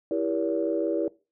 sine chord, E diminished seventh, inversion none, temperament just, 329.6 / 395.6 / 474.7 / 569.6 Hz, E4 / G4 / Bb4 / Db5, 0 / +16 / +31 / +47 cents, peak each -27 / -31 / -30 / -29 dBFS, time 0.11-1.08 s, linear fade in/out 2 ms, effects noise-tail reverb RT60 0.3 s tail -21 dB re dry + tanh soft clip ceiling -13 dBFS

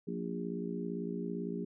harmonic tone with a mistuned harmonic, 57.8 Hz, A#1, 14 cents flat, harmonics 3 / 4 / 5 / 6 / 7, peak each -39 / -41 / -43 / -45 / -41 dBFS, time 0.07-1.65 s, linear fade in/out 10 ms, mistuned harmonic 3, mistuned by +48 cents, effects none

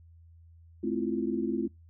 sine chord, F major seventh, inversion first, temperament equal with one note detuned, 216.6 / 261.6 / 329.6 / 349.2 Hz, A3 / C4 / E4 / F4, -27 / 0 / 0 / 0 cents, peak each -33 dBFS, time 0.83-1.68 s, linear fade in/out 10 ms, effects noise-tail reverb RT60 0.2 s tail -26 dB re dry + added 83 Hz sine -52 dBFS peak until 1.89 s

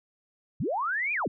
sine linear two-way sweep, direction up then down, 89 to 2489 to 89 Hz, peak -26 dBFS, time 0.6-1.28 s, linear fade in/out 5 ms, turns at 1.13 s, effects none

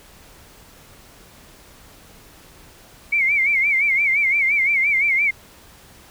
sine tone with vibrato, 2217 Hz, C#7, in tune, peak -15 dBFS, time 3.12-5.31 s, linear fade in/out 10 ms, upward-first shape sine, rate 5.8 Hz, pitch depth 110 cents each way, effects pink hiss -47 dBFS RMS until 6.1 s

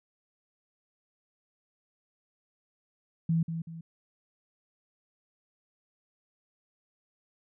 sine tone with echo, 164.5 Hz, E3, 3 cents flat, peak -23 dBFS, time 3.29-3.43 s, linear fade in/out 5 ms, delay 190 ms, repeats 2, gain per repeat -8 dB, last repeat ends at 3.81 s, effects none

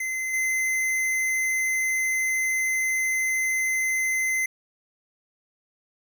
square tone with level steps, 2059 Hz, C7, 28 cents flat, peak -27 / -23 dBFS, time 0-4.46 s, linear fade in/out 5 ms, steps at 0.33 s, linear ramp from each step 10 ms, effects none

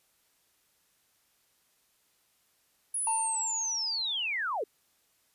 sine linear sweep, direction down, 10548 to 369 Hz, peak -29 dBFS, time 2.94-4.64 s, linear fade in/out 5 ms
triangle tone with exponential decay, 894 Hz, A5, 27 cents sharp, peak -25 dBFS, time 3.07-4.5 s, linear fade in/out 2 ms, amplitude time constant 310 ms
effects white hiss -70 dBFS RMS until 5.34 s + resampled to 32000 Hz

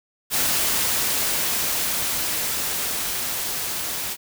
white noise with level ramp, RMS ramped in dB -21 to -28 dBFS, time 0.3-4.17 s, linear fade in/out 50 ms, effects none

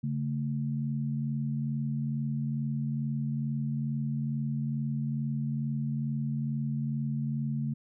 sine tone pair together, 141.4 / 223.7 Hz, C#3 / A3, +35 / +29 cents, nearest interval minor sixth, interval 794 cents, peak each -30 / -33 dBFS, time 0.03-7.74 s, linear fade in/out 10 ms, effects none

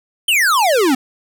square exponential sweep, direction down, 3173 to 246.9 Hz, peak -12 dBFS, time 0.28-0.95 s, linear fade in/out 5 ms, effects none

